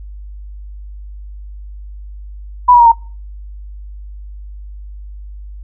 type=tone with pitch steps; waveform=sine; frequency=987.8 / 964.1 / 941 / 918.5 Hz; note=B5 / B5 / A#5 / A#5; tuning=0 / -42 / +16 / -26 cents; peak=-3 dBFS; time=2.68-2.92 s; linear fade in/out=10 ms; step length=60 ms; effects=noise-tail reverb RT60 0.4 s tail -25 dB re dry + added 50 Hz sine -28 dBFS peak until 5.63 s